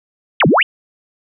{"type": "exponential two-way sweep", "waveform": "sine", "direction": "down then up", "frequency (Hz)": [3834, 131.4, 3228], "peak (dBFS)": -8, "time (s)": [0.4, 0.63], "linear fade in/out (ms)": 5, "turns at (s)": 0.47, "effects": []}